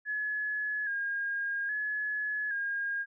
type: tone with vibrato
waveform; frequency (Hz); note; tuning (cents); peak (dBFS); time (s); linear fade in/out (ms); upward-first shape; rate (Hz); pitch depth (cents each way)
sine; 1661.2; G#6; 0; -30; 0.05-3.06; 50; square; 0.61; 41
effects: none